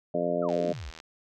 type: harmonic tone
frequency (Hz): 86.6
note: F2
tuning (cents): -14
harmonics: 2 / 3 / 4 / 5 / 6 / 7 / 8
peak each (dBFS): -35 / -34 / -36 / -33 / -35 / -28 / -37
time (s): 0.14-0.73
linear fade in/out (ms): 5
type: exponential sweep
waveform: sine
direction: down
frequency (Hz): 1428 to 48.65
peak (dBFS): -36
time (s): 0.42-0.91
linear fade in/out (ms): 10
type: click train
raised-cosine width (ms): 0.2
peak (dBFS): -27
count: 42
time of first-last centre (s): 0.49-1.001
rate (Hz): 80.2
effects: none